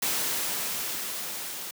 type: noise with level ramp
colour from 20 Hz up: white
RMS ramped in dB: -27 to -37 dBFS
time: 0.02-1.71 s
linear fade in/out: 5 ms
effects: high-pass 150 Hz 12 dB/octave